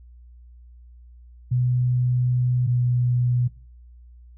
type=tone pair in turn; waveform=sine; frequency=124.5 / 123.07 Hz; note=B2 / B2; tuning=+14 / -6 cents; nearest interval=unison; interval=20 cents; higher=first; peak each=-18 dBFS; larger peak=neither; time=1.51-2.67 / 2.67-3.48 s; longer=first; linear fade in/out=10 ms; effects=noise-tail reverb RT60 0.4 s tail -19 dB re dry + added 60 Hz sine -44 dBFS peak until 4.37 s